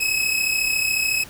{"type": "tone pair together", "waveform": "sawtooth", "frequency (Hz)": [2547, 2581], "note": ["D#7", "E7"], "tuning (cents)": [40, -37], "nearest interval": "unison", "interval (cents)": 23, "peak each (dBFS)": -19, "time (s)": [0, 1.24], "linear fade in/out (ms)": 10, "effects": ["pink hiss -42 dBFS RMS until 1.29 s"]}